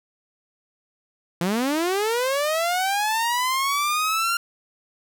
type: linear sweep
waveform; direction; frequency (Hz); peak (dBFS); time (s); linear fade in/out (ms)
sawtooth; up; 164.81 to 1396.9; -17; 1.41-4.37; 2
effects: none